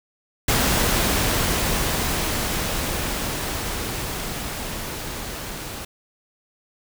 pink noise with level ramp, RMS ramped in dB -19 to -33 dBFS, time 0.48-5.85 s, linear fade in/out 5 ms, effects none

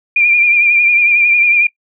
sine tone with vibrato, 2400 Hz, D7, 37 cents sharp, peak -7 dBFS, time 0.16-1.67 s, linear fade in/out 5 ms, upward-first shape triangle, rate 11 Hz, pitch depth 48 cents each way, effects noise-tail reverb RT60 0.1 s tail -20 dB re dry

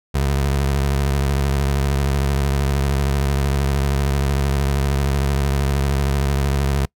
25% pulse tone with vibrato, 69.3 Hz, C#2, in tune, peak -13 dBFS, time 0.14-6.86 s, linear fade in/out 10 ms, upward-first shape sine, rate 13 Hz, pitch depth 73 cents each way, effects noise-tail reverb RT60 0.1 s tail -25 dB re dry

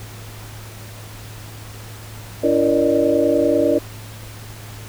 sine tone cluster, 288.7 / 338.4 / 469.9 / 578 / 608 Hz, D4 / E4 / A#4 / D5 / D#5, -30 / +45 / +14 / -28 / -40 cents, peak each -20 dBFS, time 2.43-3.79 s, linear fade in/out 10 ms, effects added 107 Hz sine -35 dBFS peak until 4.88 s + pink hiss -39 dBFS RMS until 4.88 s

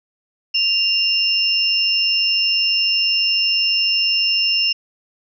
sine tone pair together, 2794 / 5306 Hz, F7 / E8, 0 / +10 cents, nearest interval major seventh, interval 1110 cents, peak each -17 / -18 dBFS, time 0.54-4.73 s, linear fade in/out 10 ms, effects none

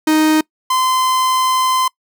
45% pulse tone pair in turn, 311.1 / 1031.4 Hz, D#4 / C6, 0 / -25 cents, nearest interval octave + major sixth, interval 2075 cents, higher second, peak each -10 / -13 dBFS, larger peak first, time 0.07-0.41 / 0.7-1.88 s, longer second, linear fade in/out 5 ms, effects noise-tail reverb RT60 0.1 s tail -24 dB re dry

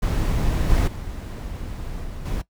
brown noise with level steps, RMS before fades -21 / -18 / -31 / -33 / -25 dBFS, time 0.02-2.42 s, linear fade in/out 10 ms, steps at 0.69 / 0.87 / 2.03 / 2.25 s, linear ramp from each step 10 ms, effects noise-tail reverb RT60 0.1 s tail -18 dB re dry

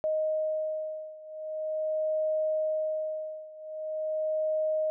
sine beating tone pair, 623 / 623.43 Hz, D#5 / D#5, +2 / +3 cents, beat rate 0.43 Hz, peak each -30 / -32 dBFS, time 0.04-4.9 s, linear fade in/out 0 ms, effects none

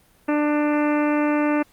harmonic tone, 296.9 Hz, D4, 19 cents sharp, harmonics 1 / 2 / 3 / 4 / 5 / 6 / 7 / 8 / 9, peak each -19 / -25 / -29 / -31 / -33 / -35 / -36 / -37 / -38 dBFS, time 0.28-1.63 s, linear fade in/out 10 ms, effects pink hiss -57 dBFS RMS until 1.72 s + Opus 32 kbps

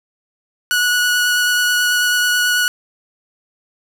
sawtooth tone with vibrato, 1466 Hz, F#6, 16 cents flat, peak -10 dBFS, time 0.71-2.68 s, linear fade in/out 0 ms, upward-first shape sine, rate 9.2 Hz, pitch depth 10 cents each way, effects none

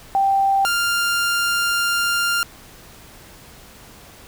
sine / sawtooth tone pair in turn, 784 / 1396.9 Hz, G5 / F6, 0 / 0 cents, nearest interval minor seventh, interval 1000 cents, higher second, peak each -14 / -14 dBFS, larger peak neither, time 0.15-0.65 / 0.65-2.43 s, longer second, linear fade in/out 0 ms, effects pink hiss -44 dBFS RMS until 4.27 s

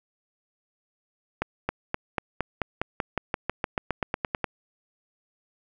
accelerating click train, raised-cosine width 0.5 ms, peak -10 dBFS, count 19, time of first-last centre 1.42-4.443 s, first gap 270 ms, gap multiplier 0.94, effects none

